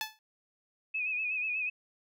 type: tone with exponential decay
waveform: 10% pulse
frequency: 868 Hz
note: A5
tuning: 24 cents flat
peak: -21 dBFS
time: 0.01-0.19 s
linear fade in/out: 1 ms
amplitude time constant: 37 ms
type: tone with vibrato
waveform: sine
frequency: 2526 Hz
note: D#7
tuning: 26 cents sharp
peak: -30 dBFS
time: 0.94-1.7 s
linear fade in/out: 10 ms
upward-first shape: sine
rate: 8.2 Hz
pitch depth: 61 cents each way
effects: none